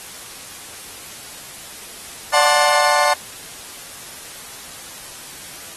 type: chord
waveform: 30% pulse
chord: D dominant seventh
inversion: none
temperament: just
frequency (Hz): 587.3 / 734.2 / 881 / 1057.2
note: D5 / F#5 / A5 / C6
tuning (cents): 0 / -14 / +2 / +18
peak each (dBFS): -17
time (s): 2.33-3.14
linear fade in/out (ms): 10
effects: white hiss -36 dBFS RMS until 5.76 s + AAC 32 kbps